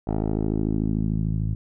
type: tone with low-pass filter sweep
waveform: 10% pulse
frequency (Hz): 53.5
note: A1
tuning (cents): -48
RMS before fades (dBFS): -24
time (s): 0.07-1.55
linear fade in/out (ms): 5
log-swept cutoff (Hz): 660 to 120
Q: 1.7
effects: none